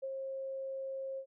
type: tone with ADSR envelope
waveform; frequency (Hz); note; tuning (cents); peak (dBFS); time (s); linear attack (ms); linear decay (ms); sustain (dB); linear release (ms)
sine; 536; C5; +42; -35; 0.02-1.26; 19; 46; -2; 80
effects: none